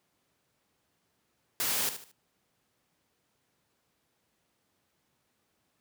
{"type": "noise with echo", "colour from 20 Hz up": "white", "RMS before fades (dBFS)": -30, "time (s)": [1.6, 1.89], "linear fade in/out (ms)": 0, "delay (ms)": 75, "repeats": 3, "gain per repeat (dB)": -10, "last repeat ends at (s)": 2.115, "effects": ["pink hiss -75 dBFS RMS until 5.8 s", "high-pass 100 Hz 12 dB/octave"]}